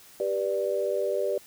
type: chord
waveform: sine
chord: G major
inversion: none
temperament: equal with one note detuned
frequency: 392 / 487.6 / 587.3 Hz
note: G4 / B4 / D5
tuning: 0 / -22 / 0 cents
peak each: -29 / -30 / -28 dBFS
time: 0.2-1.38 s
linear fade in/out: 2 ms
effects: white hiss -52 dBFS RMS until 1.46 s